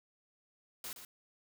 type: noise with echo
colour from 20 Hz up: white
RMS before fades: -43 dBFS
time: 0.84-0.93 s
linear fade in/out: 2 ms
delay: 120 ms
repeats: 1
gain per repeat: -8 dB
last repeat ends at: 1.05 s
effects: none